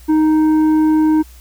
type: tone with tanh clipping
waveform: sine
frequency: 311.1 Hz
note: D#4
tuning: in tune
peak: -11 dBFS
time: 0.08-1.23 s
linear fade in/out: 20 ms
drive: 7 dB
effects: added 60 Hz sine -38 dBFS peak until 1.4 s + white hiss -47 dBFS RMS until 1.4 s